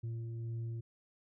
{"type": "tone with frequency modulation", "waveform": "sine", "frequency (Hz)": 115.4, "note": "A#2", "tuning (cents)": -17, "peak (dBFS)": -37, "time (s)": [0.03, 0.81], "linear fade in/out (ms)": 10, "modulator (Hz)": 229, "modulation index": 0.32, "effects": []}